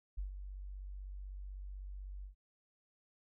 sine tone with ADSR envelope, 48 Hz, G1, 36 cents flat, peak -35 dBFS, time 0.17-2.35 s, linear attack 16 ms, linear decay 120 ms, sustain -8 dB, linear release 110 ms, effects none

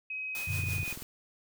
sine tone with pitch glide, 2535 to 2481 Hz, D#7 to D#7, +32 to -6 cents, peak -34 dBFS, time 0.1-0.93 s, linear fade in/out 5 ms, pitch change -38 cents, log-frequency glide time 0.29-0.72 s
white noise with tremolo, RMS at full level -40 dBFS, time 0.35-1.03 s, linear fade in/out 0 ms, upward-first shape sine, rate 5.9 Hz, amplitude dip 55%
sine chord, Gb augmented, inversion none, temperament equal, 92.5 / 116.54 / 146.83 Hz, Gb2 / Bb2 / D3, 0 / 0 / 0 cents, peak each -33 / -38 / -38 dBFS, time 0.47-0.84 s, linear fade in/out 10 ms
click train, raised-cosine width 3 ms, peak -31 dBFS, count 10, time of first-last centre 0.59-1.023 s, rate 20.8 Hz
effects none

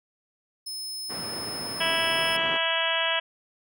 sawtooth tone, 5200 Hz, E8, 24 cents flat, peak -30 dBFS, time 0.66-2.37 s, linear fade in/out 10 ms
pink band-pass noise, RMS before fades -38 dBFS, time 1.09-2.58 s, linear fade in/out 20 ms, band 150 to 1800 Hz, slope 12 dB/octave
harmonic tone, 328.8 Hz, E4, 4 cents flat, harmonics 2 / 3 / 4 / 5 / 6 / 7 / 8 / 9 / 10, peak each -31 / -32 / -36 / -30 / -34 / -35 / -32 / -30 / -30 dBFS, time 1.8-3.2 s, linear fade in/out 10 ms
effects none

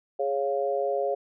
sine chord, Db major, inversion second, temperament equal, 415.3 / 554.4 / 698.5 Hz, Ab4 / Db5 / F5, 0 / 0 / 0 cents, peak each -29 / -27 / -30 dBFS, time 0.19-1.15 s, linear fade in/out 10 ms, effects none

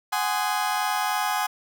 35% pulse chord, Ab dominant seventh, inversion third, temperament just, 747.5 / 830.6 / 1038.3 / 1245.9 Hz, Gb5 / Ab5 / C6 / Eb6, +17 / 0 / -14 / +2 cents, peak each -27 / -25 / -29 / -29 dBFS, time 0.12-1.47 s, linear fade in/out 10 ms, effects none

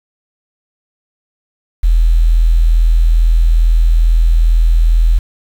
sine tone with quantisation, 41.16 Hz, E1, 2 cents flat, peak -6 dBFS, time 1.83-5.19 s, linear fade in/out 10 ms, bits 6, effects none

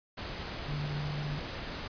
sine tone in noise, 146.83 Hz, D3, in tune, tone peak -33 dBFS, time 0.68-1.39 s, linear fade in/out 10 ms, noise pink, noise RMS -39 dBFS, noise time 0.17-1.88 s, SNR +3 dB, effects resampled to 11025 Hz

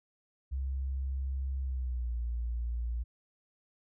sine tone with pitch glide, 66.7 to 58.74 Hz, C2 to A#1, +34 to +14 cents, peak -31 dBFS, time 0.51-3.04 s, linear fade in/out 20 ms, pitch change -220 cents, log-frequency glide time 1.6-2.14 s, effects none

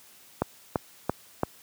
click train, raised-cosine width 1 ms, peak -9 dBFS, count 4, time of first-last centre 0.42-1.434 s, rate 2.96 Hz, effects white hiss -54 dBFS RMS until 1.62 s + high-pass 80 Hz 12 dB/octave

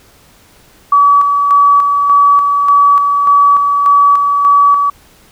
sine tone with tremolo, 1142 Hz, D6, 49 cents flat, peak -4 dBFS, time 0.92-4.9 s, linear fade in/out 5 ms, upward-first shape square, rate 1.7 Hz, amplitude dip 40%, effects pink hiss -45 dBFS RMS until 5.31 s

